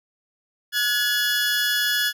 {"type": "tone pair together", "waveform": "20% pulse", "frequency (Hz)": [1453.6, 1693], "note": ["F#6", "G#6"], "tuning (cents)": [-31, 33], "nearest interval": "minor third", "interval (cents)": 264, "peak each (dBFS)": [-21, -16], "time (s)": [0.72, 2.13], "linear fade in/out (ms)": 50, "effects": []}